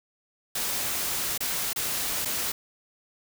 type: noise with dropouts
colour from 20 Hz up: white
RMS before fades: -29 dBFS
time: 0.55-2.52 s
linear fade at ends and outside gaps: 5 ms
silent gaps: 1.378-1.405 / 1.732-1.76 / 2.25-2.255 s
effects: none